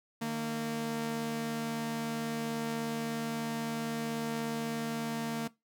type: tone pair together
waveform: sawtooth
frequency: 153.2 / 229.5 Hz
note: D#3 / A#3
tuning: -27 / -27 cents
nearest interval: perfect fifth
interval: 700 cents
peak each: -37 / -29 dBFS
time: 0.21-5.48 s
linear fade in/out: 10 ms
effects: noise-tail reverb RT60 0.2 s tail -19 dB re dry